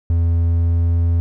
triangle tone with pitch glide, 84.2 to 84.69 Hz, E2 to E2, +37 to +47 cents, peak -11 dBFS, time 0.1-1.2 s, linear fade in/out 0 ms, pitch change +10 cents, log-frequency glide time 0.32-0.95 s, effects none

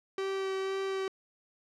45% pulse tone with vibrato, 385.6 Hz, G4, 28 cents flat, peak -31 dBFS, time 0.18-1.08 s, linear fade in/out 2 ms, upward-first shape sine, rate 2 Hz, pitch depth 10 cents each way, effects low-pass 5000 Hz 12 dB/octave

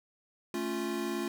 square chord, A augmented, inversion none, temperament equal, 220 / 277.2 / 349.2 Hz, A3 / C#4 / E#4, 0 / 0 / 0 cents, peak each -38 / -39 / -35 dBFS, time 0.54-1.28 s, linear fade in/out 2 ms, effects none

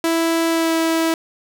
sawtooth tone with pitch glide, 330 to 326.4 Hz, E4 to E4, +2 to -17 cents, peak -12 dBFS, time 0.04-1.14 s, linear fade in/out 2 ms, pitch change -19 cents, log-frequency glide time 0.49-0.74 s, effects none

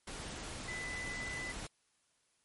sine tone in noise, 2000 Hz, B6, 21 cents sharp, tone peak -40 dBFS, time 0.68-1.52 s, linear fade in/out 5 ms, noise pink, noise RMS -44 dBFS, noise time 0.07-1.67 s, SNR +1 dB, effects white hiss -75 dBFS RMS until 2.44 s + MP3 48 kbps

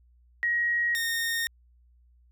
sine / sawtooth tone pair in turn, 1894 / 1842.2 Hz, A#6 / A#6, +27 / -21 cents, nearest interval unison, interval 48 cents, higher first, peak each -23 dBFS, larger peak neither, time 0.43-0.95 / 0.95-1.47 s, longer neither, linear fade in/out 0 ms, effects added 60 Hz sine -57 dBFS peak until 2.31 s

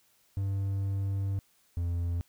triangle tone pair in turn, 98 / 86.13 Hz, G2 / F2, 0 / -23 cents, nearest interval major second, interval 223 cents, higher first, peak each -26 dBFS, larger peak neither, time 0.37-1.39 / 1.77-2.21 s, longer first, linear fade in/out 0 ms, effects white hiss -67 dBFS RMS until 2.28 s

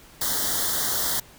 white band-stop noise, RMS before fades -25 dBFS, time 0.21-1.2 s, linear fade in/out 5 ms, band 2000 to 3100 Hz, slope 96 dB/octave, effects pink hiss -50 dBFS RMS until 1.38 s

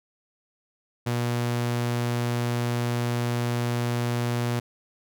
sawtooth tone, 120 Hz, B2, 49 cents flat, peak -20 dBFS, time 1.06-4.6 s, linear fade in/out 10 ms, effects none

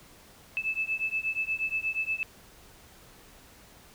sine beating tone pair, 2616 / 2624.4 Hz, E7 / E7, -14 / -8 cents, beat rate 8.4 Hz, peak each -31 dBFS, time 0.57-2.23 s, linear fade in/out 0 ms, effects pink hiss -54 dBFS RMS until 3.94 s

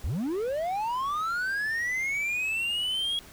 triangle linear sweep, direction up, 49.29 to 3322 Hz, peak -25 dBFS, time 0.04-3.19 s, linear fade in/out 0 ms, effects pink hiss -50 dBFS RMS until 3.32 s

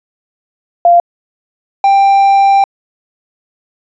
sine / triangle tone pair in turn, 693 / 789.1 Hz, F5 / G5, -14 / +11 cents, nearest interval major second, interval 225 cents, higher second, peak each -3 dBFS, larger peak neither, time 0.85-1 / 1.84-2.64 s, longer second, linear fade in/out 2 ms, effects resampled to 16000 Hz

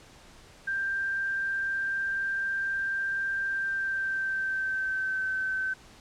sine tone with pitch glide, 1581 to 1536 Hz, G6 to G6, +14 to -36 cents, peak -27 dBFS, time 0.67-5.74 s, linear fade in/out 10 ms, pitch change -50 cents, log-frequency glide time 3.48-5.27 s, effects pink hiss -53 dBFS RMS until 6 s + low-pass 8000 Hz 12 dB/octave

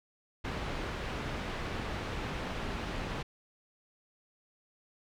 pink low-pass noise, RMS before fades -37 dBFS, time 0.44-3.23 s, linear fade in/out 10 ms, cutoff 3000 Hz, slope 12 dB/octave, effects none

